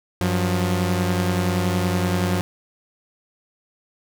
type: tone pair together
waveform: sawtooth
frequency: 94.4 / 178.2 Hz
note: F#2 / F3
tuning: +35 / +35 cents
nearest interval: major seventh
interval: 1100 cents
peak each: -18 dBFS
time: 0.21-2.41 s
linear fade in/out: 0 ms
effects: none